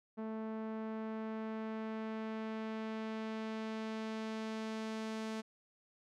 sawtooth tone with low-pass filter sweep, 220 Hz, A3, in tune, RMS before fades -41 dBFS, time 0.17-5.42 s, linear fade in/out 20 ms, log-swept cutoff 1100 to 7500 Hz, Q 0.71, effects none

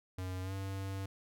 square tone with pitch glide, 92.5 to 96.99 Hz, F#2 to G2, 0 to -18 cents, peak -38 dBFS, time 0.18-1.06 s, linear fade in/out 5 ms, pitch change +82 cents, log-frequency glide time 0.42-0.53 s, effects none

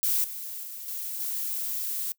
violet noise with level steps, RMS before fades -25 / -37 / -39 / -34 / -31 dBFS, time 0.03-2.12 s, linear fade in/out 0 ms, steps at 0.24 / 0.63 / 0.88 / 1.2 s, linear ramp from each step 2 ms, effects noise-tail reverb RT60 0.1 s tail -22 dB re dry

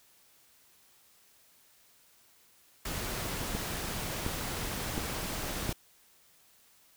pink noise, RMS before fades -36 dBFS, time 2.85-5.73 s, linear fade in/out 5 ms
click train, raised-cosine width 3 ms, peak -19 dBFS, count 4, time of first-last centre 3.55-5.693 s, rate 1.4 Hz
effects white hiss -63 dBFS RMS until 6.96 s

